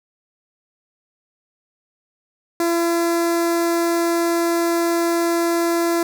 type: tone with notch filter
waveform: sawtooth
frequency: 338.7 Hz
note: E4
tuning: 47 cents sharp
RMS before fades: -19 dBFS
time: 2.6-6.03 s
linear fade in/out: 2 ms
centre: 3000 Hz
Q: 1.3
effects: none